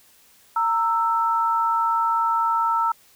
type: tone pair together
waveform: sine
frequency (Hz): 921 / 1322.2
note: A#5 / E6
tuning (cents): -21 / +5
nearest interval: tritone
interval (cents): 626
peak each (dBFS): -21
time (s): 0.56-2.92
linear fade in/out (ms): 5
effects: white hiss -55 dBFS RMS until 3.15 s